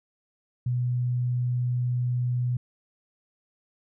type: tone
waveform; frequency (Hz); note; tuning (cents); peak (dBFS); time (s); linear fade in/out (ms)
sine; 123.47; B2; 0; -23; 0.66-2.57; 5
effects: none